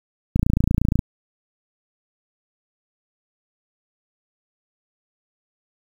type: click train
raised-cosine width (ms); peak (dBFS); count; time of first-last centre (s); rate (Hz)
5; -5; 19; 0.36-0.992; 28.5
effects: 7-bit